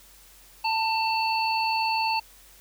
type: harmonic tone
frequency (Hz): 892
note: A5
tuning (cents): +23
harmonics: 1 / 3 / 5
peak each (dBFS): -24 / -29 / -31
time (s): 0.64-2.2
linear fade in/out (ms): 10
effects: added 46 Hz sine -57 dBFS peak until 2.6 s + white hiss -53 dBFS RMS until 2.6 s